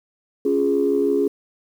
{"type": "chord", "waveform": "sine", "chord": "Db major", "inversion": "none", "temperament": "equal", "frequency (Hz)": [277.2, 349.2, 415.3], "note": ["Db4", "F4", "Ab4"], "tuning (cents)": [0, 0, 0], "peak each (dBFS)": [-21, -23, -18], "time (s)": [0.45, 1.28], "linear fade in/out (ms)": 5, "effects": ["tanh soft clip ceiling -8 dBFS", "8-bit"]}